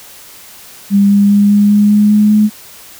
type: tone with pitch steps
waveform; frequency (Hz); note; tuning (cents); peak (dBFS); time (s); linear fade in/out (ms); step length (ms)
sine; 200.2 / 201.8 / 203.5 / 205.1 / 206.8 / 208.5 / 210.2 / 211.9; G3 / G#3 / G#3 / G#3 / G#3 / G#3 / G#3 / G#3; +37 / -49 / -35 / -21 / -7 / +7 / +21 / +35; -5; 0.9-2.5; 50; 200
effects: white hiss -36 dBFS RMS until 2.99 s